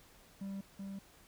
triangle tone with echo, 195.9 Hz, G3, 1 cent flat, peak -37 dBFS, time 0.41-0.61 s, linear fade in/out 5 ms, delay 380 ms, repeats 1, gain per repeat -2 dB, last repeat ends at 0.99 s, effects pink hiss -62 dBFS RMS until 1.27 s

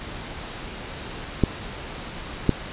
clicks, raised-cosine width 3 ms, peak -3 dBFS, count 2, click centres 1.437 / 2.493 s, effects pink hiss -35 dBFS RMS until 2.72 s + resampled to 8000 Hz

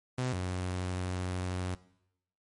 sawtooth tone pair in turn, 127.1 / 91.29 Hz, C3 / F#2, -50 / -23 cents, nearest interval tritone, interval 573 cents, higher first, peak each -26 / -28 dBFS, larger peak first, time 0.18-0.33 / 0.33-1.75 s, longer second, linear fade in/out 5 ms, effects noise-tail reverb RT60 0.8 s tail -19 dB re dry + MP3 48 kbps

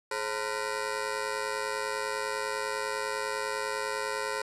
15% pulse ring-modulated tone, 480 Hz, B4, 49 cents flat, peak -21 dBFS, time 0.11-4.42 s, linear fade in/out 5 ms, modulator 55 Hz, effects resampled to 24000 Hz + 8-bit

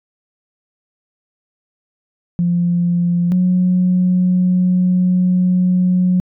sine tone pair in turn, 174.1 / 181.78 Hz, F3 / F#3, -5 / -30 cents, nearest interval minor second, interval 75 cents, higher second, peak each -12 / -10 dBFS, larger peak second, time 2.39-3.32 / 3.32-6.2 s, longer second, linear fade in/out 0 ms, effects tanh soft clip ceiling -6 dBFS

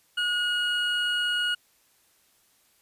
triangle tone pair together, 1447 / 2891 Hz, F#6 / F#7, -39 / -41 cents, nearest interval octave, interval 1198 cents, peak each -25 dBFS, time 0.17-1.55 s, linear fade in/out 10 ms, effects white hiss -64 dBFS RMS until 2.81 s + resampled to 32000 Hz

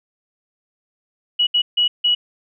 sine tone bursts at uneven times, 2924 Hz, F#7, 21 cents flat, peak -13 dBFS, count 4, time 1.39-1.47 / 1.54-1.62 / 1.77-1.88 / 2.04-2.15 s, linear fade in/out 10 ms, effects none

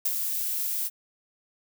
violet noise with ADSR envelope, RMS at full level -24 dBFS, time 0.05-0.9 s, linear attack 6 ms, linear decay 42 ms, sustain -5 dB, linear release 39 ms, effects none

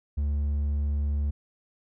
sine tone with hard clipping, 72.6 Hz, D2, 19 cents flat, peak -25 dBFS, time 0.17-1.31 s, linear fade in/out 10 ms, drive 3 dB, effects none

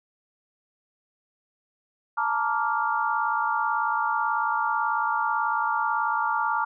sine chord, Bb major seventh, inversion third, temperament just, 874.1 / 932.3 / 1165.4 / 1398.5 Hz, A5 / Bb5 / D6 / F6, -12 / 0 / -14 / +2 cents, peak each -28 dBFS, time 2.17-6.65 s, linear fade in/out 10 ms, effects none

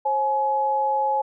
sine tone pair together, 535.9 / 846 Hz, C5 / G#5, +41 / +32 cents, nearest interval minor sixth, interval 791 cents, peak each -26 / -20 dBFS, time 0.05-1.22 s, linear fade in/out 10 ms, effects none

